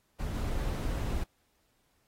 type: noise with level steps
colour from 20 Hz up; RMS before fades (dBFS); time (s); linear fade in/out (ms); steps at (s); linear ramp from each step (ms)
brown; -34 / -32; 0.19-1.24; 10; 0.34; 2
effects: pink hiss -73 dBFS RMS until 2.07 s + AAC 48 kbps